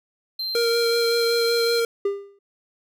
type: tone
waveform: triangle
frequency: 4137 Hz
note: C8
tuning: 20 cents flat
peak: -24 dBFS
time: 0.39-1.8 s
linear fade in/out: 5 ms
type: tone with vibrato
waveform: square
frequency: 466.2 Hz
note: A#4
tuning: in tune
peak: -20 dBFS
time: 0.55-1.85 s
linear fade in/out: 2 ms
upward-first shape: sine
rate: 5.3 Hz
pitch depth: 13 cents each way
type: tone with exponential decay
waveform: triangle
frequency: 400 Hz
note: G4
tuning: 35 cents sharp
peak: -15 dBFS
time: 2.05-2.39 s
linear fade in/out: 5 ms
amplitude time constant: 72 ms
effects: none